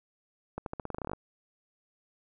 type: accelerating click train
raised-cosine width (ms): 1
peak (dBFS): -21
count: 14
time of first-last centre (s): 0.58-1.134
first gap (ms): 82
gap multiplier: 0.88
effects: none